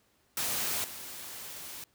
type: noise with level steps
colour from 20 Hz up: white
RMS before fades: -32 / -43 dBFS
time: 0.37-1.84 s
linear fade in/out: 2 ms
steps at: 0.84 s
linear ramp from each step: 2 ms
effects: pink hiss -69 dBFS RMS until 1.94 s + high-pass 60 Hz 12 dB/octave